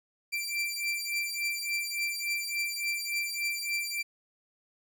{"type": "beating tone pair", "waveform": "sawtooth", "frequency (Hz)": [2349, 2352.5], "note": ["D7", "D7"], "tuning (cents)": [0, 2], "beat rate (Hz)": 3.5, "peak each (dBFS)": -30, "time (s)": [0.32, 4.03], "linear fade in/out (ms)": 20, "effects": []}